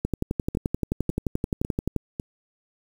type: two click trains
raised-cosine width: 3 ms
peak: -16 / -11 dBFS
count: 4 / 23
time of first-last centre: 0.55-2.198 / 0.05-1.963 s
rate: 1.82 / 11.5 Hz
effects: 7-bit